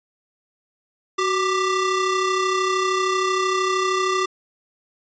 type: ring-modulated tone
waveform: 35% pulse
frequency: 781 Hz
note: G5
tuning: 7 cents flat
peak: -14 dBFS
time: 1.18-4.26 s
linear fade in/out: 10 ms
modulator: 407 Hz
effects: resampled to 16000 Hz